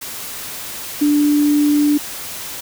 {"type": "tone in noise", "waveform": "sine", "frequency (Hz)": 293.7, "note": "D4", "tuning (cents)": 0, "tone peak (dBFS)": -11, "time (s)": [1.01, 1.98], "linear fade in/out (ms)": 10, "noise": "white", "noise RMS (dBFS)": -29, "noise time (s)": [0.01, 2.61], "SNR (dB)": 15, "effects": []}